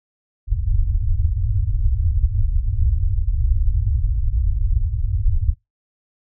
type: low-pass noise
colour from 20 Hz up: pink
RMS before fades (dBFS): -18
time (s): 0.47-5.55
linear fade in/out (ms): 50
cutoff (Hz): 110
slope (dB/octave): 96
effects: noise-tail reverb RT60 0.2 s tail -23 dB re dry